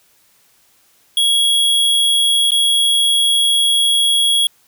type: tone with dropouts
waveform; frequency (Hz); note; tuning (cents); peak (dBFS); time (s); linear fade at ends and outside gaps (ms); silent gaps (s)
square; 3322; G#7; 0; -12; 1.17-4.47; 2; 2.507-2.518
effects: white hiss -55 dBFS RMS until 4.67 s